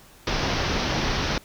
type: low-pass noise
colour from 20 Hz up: pink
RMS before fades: -25 dBFS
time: 0.27-1.38 s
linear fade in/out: 2 ms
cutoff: 6000 Hz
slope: 96 dB/octave
effects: pink hiss -51 dBFS RMS until 1.44 s